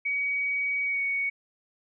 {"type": "tone with pitch glide", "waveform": "sine", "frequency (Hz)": [2260, 2231], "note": ["C#7", "C#7"], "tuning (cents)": [33, 11], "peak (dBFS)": -25, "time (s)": [0.05, 1.3], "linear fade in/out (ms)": 10, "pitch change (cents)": -22, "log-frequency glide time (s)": [0.85, 1.01], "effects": []}